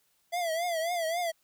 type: tone with vibrato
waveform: square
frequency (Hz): 674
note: E5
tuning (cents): +38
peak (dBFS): -29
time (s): 0.32-1.32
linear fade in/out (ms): 20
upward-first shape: triangle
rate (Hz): 3.7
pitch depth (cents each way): 120
effects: white hiss -71 dBFS RMS until 1.43 s